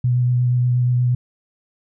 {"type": "tone with vibrato", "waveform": "sine", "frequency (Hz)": 123.7, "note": "B2", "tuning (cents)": 3, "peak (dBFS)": -14, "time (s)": [0.04, 1.15], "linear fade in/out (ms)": 5, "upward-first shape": "sine", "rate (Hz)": 8.4, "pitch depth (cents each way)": 14, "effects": []}